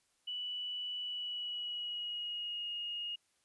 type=tone with pitch glide; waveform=sine; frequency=2960 to 2862 Hz; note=F#7 to F7; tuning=0 to +42 cents; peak=-37 dBFS; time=0.27-3.16 s; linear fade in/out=10 ms; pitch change=-58 cents; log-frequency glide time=0.99-2.69 s; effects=white hiss -75 dBFS RMS until 3.44 s + resampled to 24000 Hz